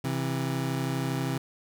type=tone pair together; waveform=25% pulse; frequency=132.64 / 165.1 Hz; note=C3 / E3; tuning=+24 / +3 cents; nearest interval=major third; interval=379 cents; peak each=-25 / -29 dBFS; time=0.04-1.38 s; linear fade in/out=5 ms; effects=none